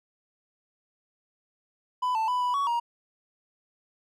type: tone with pitch steps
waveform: triangle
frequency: 999 / 886 / 994 / 987 / 1122 / 944 Hz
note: B5 / A5 / B5 / B5 / C#6 / A#5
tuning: +20 / +12 / +11 / -1 / +21 / +22 cents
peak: -22 dBFS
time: 2.02-2.8 s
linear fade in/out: 10 ms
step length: 130 ms
effects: none